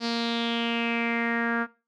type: tone with low-pass filter sweep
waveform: sawtooth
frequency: 233.1 Hz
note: A#3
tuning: in tune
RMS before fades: -27 dBFS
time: 0-1.67 s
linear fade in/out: 50 ms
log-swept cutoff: 4700 to 1500 Hz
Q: 5.6
effects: noise-tail reverb RT60 0.3 s tail -19 dB re dry